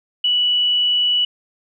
sine tone, 2950 Hz, F#7, 6 cents flat, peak -14 dBFS, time 0.24-1.25 s, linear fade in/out 5 ms, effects none

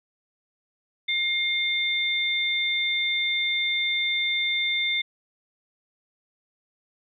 sine tone pair together, 2124 / 3580 Hz, C7 / A7, +25 / +29 cents, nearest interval major sixth, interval 904 cents, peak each -25 dBFS, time 1.08-5.02 s, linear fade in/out 10 ms, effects none

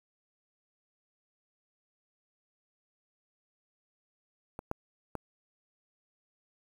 clicks, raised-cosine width 1 ms, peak -25 / -18 / -21 dBFS, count 3, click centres 4.591 / 4.714 / 5.153 s, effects 8-bit

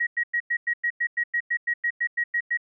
sine tone bursts, 1900 Hz, A#6, 33 cents sharp, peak -21 dBFS, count 16, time 0-2.574 s, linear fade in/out 10 ms, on 69 ms, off 98 ms, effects none

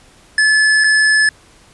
square tone with dropouts, 1726 Hz, A6, 34 cents flat, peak -10 dBFS, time 0.38-1.29 s, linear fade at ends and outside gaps 2 ms, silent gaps 0.839-0.842 s, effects pink hiss -47 dBFS RMS until 1.73 s + resampled to 24000 Hz

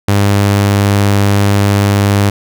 sawtooth tone, 100.8 Hz, G2, 49 cents sharp, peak -4 dBFS, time 0.08-2.3 s, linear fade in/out 5 ms, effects none

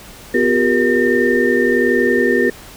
sine tone cluster, 249.9 / 360.1 / 401.3 / 472.8 / 1812 Hz, B3 / F#4 / G4 / A#4 / A#6, +21 / -47 / +41 / +24 / -50 cents, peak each -18 dBFS, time 0.34-2.5 s, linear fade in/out 5 ms, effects pink hiss -38 dBFS RMS until 2.76 s

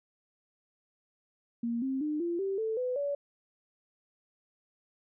sine tone with pitch steps, 234.2 / 265.9 / 302 / 342.9 / 389.4 / 442.1 / 502 / 570 Hz, A#3 / C4 / D4 / F4 / G4 / A4 / B4 / C#5, +8 / +28 / +48 / -32 / -12 / +8 / +28 / +48 cents, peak -29 dBFS, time 1.63-3.15 s, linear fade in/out 5 ms, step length 190 ms, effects none

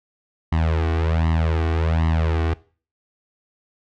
sawtooth tone with flanger, 80.9 Hz, E2, 32 cents flat, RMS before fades -20 dBFS, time 0.52-2.54 s, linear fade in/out 5 ms, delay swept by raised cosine 1 to 2.7 ms, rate 1.3 Hz, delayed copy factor +0.95, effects noise-tail reverb RT60 0.4 s tail -20 dB re dry + low-pass 3000 Hz 12 dB/octave

